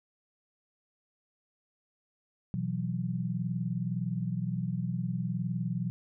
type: chord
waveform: sine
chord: B suspended fourth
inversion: none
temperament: equal with one note detuned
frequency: 123.47 / 165.48 / 185 Hz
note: B2 / E3 / F#3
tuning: 0 / +7 / 0 cents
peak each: -34 dBFS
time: 2.54-5.9 s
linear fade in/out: 0 ms
effects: none